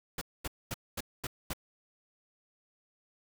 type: noise bursts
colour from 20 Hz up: pink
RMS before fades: -36 dBFS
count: 6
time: 0.18-1.534 s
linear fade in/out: 5 ms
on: 34 ms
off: 230 ms
effects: none